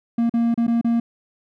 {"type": "tone with dropouts", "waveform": "triangle", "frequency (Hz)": 233.1, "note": "A#3", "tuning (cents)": 0, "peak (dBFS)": -14, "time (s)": [0.18, 1], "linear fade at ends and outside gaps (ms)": 5, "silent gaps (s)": [[0.296, 0.338], [0.543, 0.576], [0.668, 0.678], [0.813, 0.845]], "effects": []}